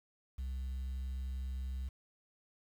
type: tone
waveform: sine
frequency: 65.2 Hz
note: C2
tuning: 5 cents flat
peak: -34 dBFS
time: 0.38-1.89 s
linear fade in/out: 10 ms
effects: tanh soft clip ceiling -35 dBFS + 10-bit